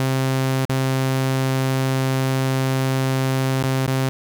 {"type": "tone with dropouts", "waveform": "sawtooth", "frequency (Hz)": 132.3, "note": "C3", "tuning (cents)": 20, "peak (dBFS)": -14, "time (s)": [0, 4.09], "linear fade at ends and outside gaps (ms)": 0, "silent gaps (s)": [[0.652, 0.695], [3.626, 3.639], [3.865, 3.877]], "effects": ["9-bit"]}